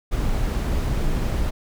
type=noise; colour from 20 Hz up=brown; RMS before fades=-22 dBFS; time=0.11-1.51 s; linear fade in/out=20 ms; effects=none